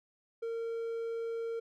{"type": "tone", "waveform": "triangle", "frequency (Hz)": 459, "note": "A#4", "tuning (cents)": -27, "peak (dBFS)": -32, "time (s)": [0.42, 1.6], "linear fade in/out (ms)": 10, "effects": []}